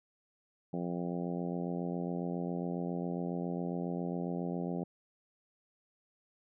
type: harmonic tone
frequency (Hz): 87.31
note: F2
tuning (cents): 0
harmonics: 2 / 3 / 4 / 5 / 6 / 7 / 8 / 9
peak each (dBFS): -36 / -40 / -42 / -44 / -46 / -47 / -48 / -49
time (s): 0.73-4.84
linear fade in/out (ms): 5
effects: none